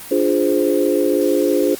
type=chord; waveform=sine; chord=D half-diminished seventh; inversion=none; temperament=equal with one note detuned; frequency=293.7 / 349.2 / 415.3 / 519 Hz; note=D4 / F4 / Ab4 / C5; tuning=0 / 0 / 0 / -14 cents; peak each=-19 dBFS; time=0.11-1.75 s; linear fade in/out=5 ms; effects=white hiss -34 dBFS RMS until 1.79 s + Opus 32 kbps